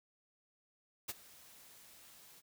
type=noise with ADSR envelope; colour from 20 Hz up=white; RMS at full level=-38 dBFS; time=1.08-2.42 s; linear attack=15 ms; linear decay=30 ms; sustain=-21 dB; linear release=36 ms; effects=none